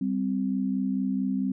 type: tone pair together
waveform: sine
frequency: 195.49 / 260 Hz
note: G3 / C4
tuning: -4 / -11 cents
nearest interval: perfect fourth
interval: 493 cents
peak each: -27 dBFS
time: 0.01-1.52 s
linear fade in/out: 5 ms
effects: none